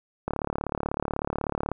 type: click train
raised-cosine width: 1 ms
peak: -13 dBFS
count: 53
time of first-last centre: 0.28-1.716 s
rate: 36.2 Hz
effects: none